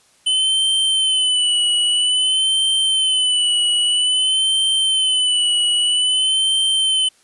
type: tone with vibrato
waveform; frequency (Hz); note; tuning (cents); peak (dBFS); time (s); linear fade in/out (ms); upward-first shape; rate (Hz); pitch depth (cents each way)
square; 3024; F#7; +37; -15; 0.26-7.09; 10; sine; 0.51; 54
effects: white hiss -55 dBFS RMS until 7.23 s + resampled to 24000 Hz